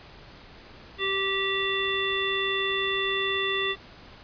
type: harmonic tone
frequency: 389.4 Hz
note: G4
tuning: 12 cents flat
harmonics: 1 / 3 / 5 / 7 / 9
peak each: -30 / -33 / -30 / -32 / -30 dBFS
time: 0.98-3.76 s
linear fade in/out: 50 ms
effects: pink hiss -48 dBFS RMS until 4.23 s + resampled to 11025 Hz